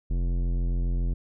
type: tone with tanh clipping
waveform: sine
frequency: 43.65 Hz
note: F1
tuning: in tune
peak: -25 dBFS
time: 0.1-1.14 s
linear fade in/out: 10 ms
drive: 15 dB
effects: none